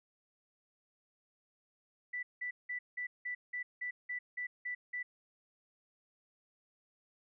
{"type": "tone bursts", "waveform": "sine", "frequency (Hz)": 1975.5, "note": "B6", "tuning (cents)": 0, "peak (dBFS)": -36, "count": 11, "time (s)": [2.13, 5.03], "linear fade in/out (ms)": 10, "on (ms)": 100, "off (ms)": 180, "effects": []}